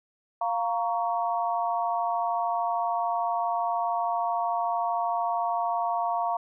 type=chord; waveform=sine; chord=Bb minor; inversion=second; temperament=just; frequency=699.2 / 932.3 / 1118.8 Hz; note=F5 / Bb5 / Db6; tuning=+2 / 0 / +16 cents; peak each=-27 / -29 / -32 dBFS; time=0.41-6.37 s; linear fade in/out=5 ms; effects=none